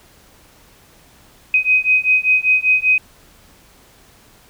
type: beating tone pair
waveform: sine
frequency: 2512 / 2517.1 Hz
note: D#7 / D#7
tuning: +16 / +19 cents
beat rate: 5.1 Hz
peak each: -15 dBFS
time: 1.54-2.98 s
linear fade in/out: 2 ms
effects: pink hiss -49 dBFS RMS until 4.49 s